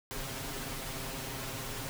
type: noise with comb filter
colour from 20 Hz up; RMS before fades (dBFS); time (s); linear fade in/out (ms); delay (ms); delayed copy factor
pink; -39; 0.11-1.89; 0; 7.5; +0.9
effects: none